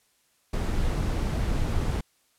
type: noise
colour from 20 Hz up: brown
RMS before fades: -26 dBFS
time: 0.53-2.01 s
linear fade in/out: 5 ms
effects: white hiss -67 dBFS RMS until 2.38 s + low-pass 12000 Hz 12 dB/octave